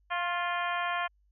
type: harmonic tone with a mistuned harmonic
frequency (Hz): 349.2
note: F4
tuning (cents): 0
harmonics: 2 / 3 / 4 / 5 / 6 / 7 / 8 / 9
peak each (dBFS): -34 / -33 / -37 / -36 / -42 / -40 / -49 / -43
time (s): 0.1-1.08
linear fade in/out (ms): 20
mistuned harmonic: 3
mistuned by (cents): +27
effects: added 50 Hz sine -64 dBFS peak until 1.31 s